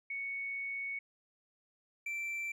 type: tone pair in turn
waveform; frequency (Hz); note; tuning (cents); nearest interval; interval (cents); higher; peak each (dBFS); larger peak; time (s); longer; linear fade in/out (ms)
sine / triangle; 2221 / 2341; C#7 / D7; +3 / -6; minor second; 91; second; -36 / -34; second; 0.1-0.99 / 2.06-2.52; first; 5
effects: none